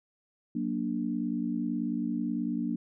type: chord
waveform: sine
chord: Gb augmented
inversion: none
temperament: equal with one note detuned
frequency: 185 / 235.4 / 293.7 Hz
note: Gb3 / Bb3 / D4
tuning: 0 / +17 / 0 cents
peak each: -35 / -31 / -33 dBFS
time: 0.55-2.76 s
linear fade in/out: 5 ms
effects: none